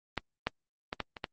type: clicks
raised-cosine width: 0.3 ms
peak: -13 / -12 / -17 / -15 / -25 / -17 dBFS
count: 6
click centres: 0.177 / 0.47 / 0.929 / 1.003 / 1.168 / 1.242 s
effects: Opus 24 kbps